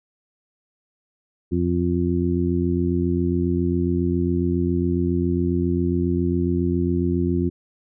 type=harmonic tone; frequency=87.31 Hz; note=F2; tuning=in tune; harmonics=1 / 2 / 3 / 4; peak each=-24 / -24 / -24 / -24 dBFS; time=1.51-7.5 s; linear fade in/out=20 ms; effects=none